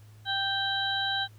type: harmonic tone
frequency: 784 Hz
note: G5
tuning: in tune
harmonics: 1 / 2 / 4 / 5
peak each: -33 / -31 / -34 / -31 dBFS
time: 0.25-1.28 s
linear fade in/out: 50 ms
effects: added 106 Hz sine -49 dBFS peak until 1.38 s + pink hiss -62 dBFS RMS until 1.38 s